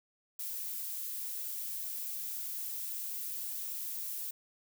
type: noise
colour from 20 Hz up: violet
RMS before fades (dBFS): -39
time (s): 0.39-4.31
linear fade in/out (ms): 5
effects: none